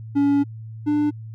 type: tone pair in turn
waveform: triangle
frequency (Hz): 283.1 / 296.4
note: C#4 / D4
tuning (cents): +37 / +16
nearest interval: minor second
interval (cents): 79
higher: second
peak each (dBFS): -13 / -15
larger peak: first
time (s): 0.15-0.44 / 0.86-1.11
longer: first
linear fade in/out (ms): 20
effects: added 111 Hz sine -33 dBFS peak until 1.34 s